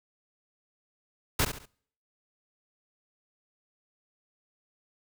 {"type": "noise with echo", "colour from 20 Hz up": "pink", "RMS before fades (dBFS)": -25, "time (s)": [1.39, 1.45], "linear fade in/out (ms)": 5, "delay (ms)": 69, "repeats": 3, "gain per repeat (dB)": -9, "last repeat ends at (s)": 1.657, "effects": ["noise-tail reverb RT60 0.6 s tail -26 dB re dry"]}